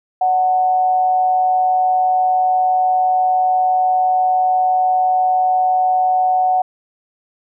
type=tone with amplitude modulation; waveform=sine; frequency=740 Hz; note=F#5; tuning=in tune; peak=-10 dBFS; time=0.21-6.62 s; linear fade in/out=5 ms; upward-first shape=sine; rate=157 Hz; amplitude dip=40%; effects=none